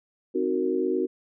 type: chord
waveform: sine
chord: C half-diminished seventh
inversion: none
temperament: equal with one note detuned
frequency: 261.6 / 311.1 / 370 / 462.4 Hz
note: C4 / Eb4 / Gb4 / Bb4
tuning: 0 / 0 / 0 / -14 cents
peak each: -30 / -30 / -25 / -30 dBFS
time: 0.34-1.07 s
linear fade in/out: 20 ms
effects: none